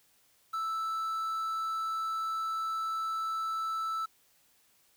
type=tone with quantisation; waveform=triangle; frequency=1318.5 Hz; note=E6; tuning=in tune; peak=-29 dBFS; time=0.53-4.06 s; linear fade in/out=10 ms; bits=9; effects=white hiss -67 dBFS RMS until 4.96 s